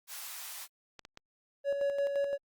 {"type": "high-pass noise", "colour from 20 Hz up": "white", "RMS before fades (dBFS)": -43, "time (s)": [0.07, 0.68], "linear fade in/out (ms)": 50, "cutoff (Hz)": 710, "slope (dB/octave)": 24}
{"type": "clicks", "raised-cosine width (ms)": 0.2, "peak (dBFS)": -29, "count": 3, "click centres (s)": [0.993, 1.051, 1.174]}
{"type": "tone with tremolo", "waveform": "triangle", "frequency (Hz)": 562, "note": "C#5", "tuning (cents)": 24, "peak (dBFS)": -25, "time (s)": [1.64, 2.38], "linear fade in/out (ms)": 50, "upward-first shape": "square", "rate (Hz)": 5.8, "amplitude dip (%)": 45}
{"effects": ["Opus 48 kbps"]}